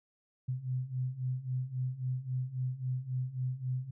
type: beating tone pair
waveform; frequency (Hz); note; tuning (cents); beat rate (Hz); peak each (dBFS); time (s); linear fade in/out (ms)
sine; 125.9 / 129.6; B2 / C3; +34 / -16; 3.7; -37 / -34; 0.48-3.91; 10
effects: none